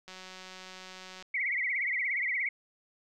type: click train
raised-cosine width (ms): 0.2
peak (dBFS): -29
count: 214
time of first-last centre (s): 0.08-1.225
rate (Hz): 186
type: tone with vibrato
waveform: sine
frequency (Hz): 2100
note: C7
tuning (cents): +6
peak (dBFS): -28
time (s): 1.34-2.49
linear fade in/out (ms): 5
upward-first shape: triangle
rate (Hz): 17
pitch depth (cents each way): 170
effects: none